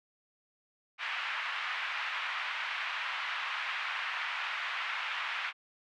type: band-pass noise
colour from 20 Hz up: white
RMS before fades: -36 dBFS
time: 0.98-5.53 s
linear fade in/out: 50 ms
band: 970 to 2700 Hz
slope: 24 dB/octave
effects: none